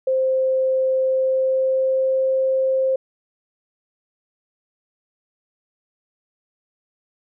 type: tone with pitch glide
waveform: sine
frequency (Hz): 523.3 to 527.2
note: C5 to C5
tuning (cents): 0 to +13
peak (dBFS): -16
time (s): 0.07-2.96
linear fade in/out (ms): 5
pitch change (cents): +13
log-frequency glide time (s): 1.01-2.33
effects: none